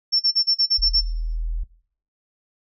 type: tone bursts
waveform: sine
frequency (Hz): 5410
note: E8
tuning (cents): +44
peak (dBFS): -15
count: 8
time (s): 0.12-1.013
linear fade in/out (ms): 20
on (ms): 81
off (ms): 35
type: tone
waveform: sine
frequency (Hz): 40.43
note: E1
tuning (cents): -33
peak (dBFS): -22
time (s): 0.78-1.64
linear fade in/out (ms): 10
effects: noise-tail reverb RT60 0.6 s tail -20 dB re dry